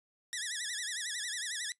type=tone with vibrato; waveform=10% pulse; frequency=1813 Hz; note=A#6; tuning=49 cents flat; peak=-26 dBFS; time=0.33-1.72 s; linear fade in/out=0 ms; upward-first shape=sine; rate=11 Hz; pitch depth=160 cents each way; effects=noise-tail reverb RT60 0.1 s tail -19 dB re dry + resampled to 24000 Hz